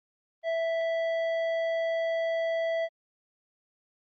triangle tone with tanh clipping, 659.3 Hz, E5, in tune, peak -28 dBFS, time 0.43-2.89 s, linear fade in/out 50 ms, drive 18 dB, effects low-pass 3000 Hz 12 dB/octave + Opus 32 kbps

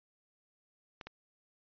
clicks, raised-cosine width 0.3 ms, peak -28 dBFS, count 2, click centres 1.012 / 1.07 s, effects resampled to 11025 Hz

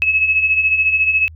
sine beating tone pair, 2570 / 2584 Hz, E7 / E7, -45 / -35 cents, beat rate 14 Hz, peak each -20 / -13 dBFS, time 0.02-1.28 s, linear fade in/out 0 ms, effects added 80 Hz sine -35 dBFS peak until 1.35 s

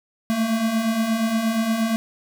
square beating tone pair, 217.5 / 226 Hz, A3 / A3, -20 / +47 cents, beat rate 8.5 Hz, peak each -28 / -21 dBFS, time 0.3-1.96 s, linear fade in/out 0 ms, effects none

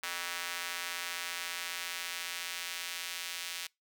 square tone with high-pass filter sweep, 87.31 Hz, F2, in tune, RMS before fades -39 dBFS, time 0.03-3.67 s, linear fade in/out 5 ms, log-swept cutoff 1600 to 2700 Hz, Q 0.98, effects noise-tail reverb RT60 0.2 s tail -25 dB re dry

